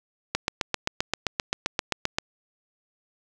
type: click train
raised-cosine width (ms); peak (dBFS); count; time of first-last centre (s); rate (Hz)
0.2; -6; 15; 0.35-2.185; 7.63
effects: none